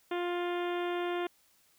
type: harmonic tone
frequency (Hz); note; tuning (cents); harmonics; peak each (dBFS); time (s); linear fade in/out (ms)
351.4; F4; +11; 1 / 2 / 3 / 4 / 5 / 6 / 7 / 8 / 9 / 10; -32 / -38 / -42 / -44 / -46 / -48 / -49 / -50 / -51 / -52; 0.11-1.27; 5
effects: white hiss -67 dBFS RMS until 1.78 s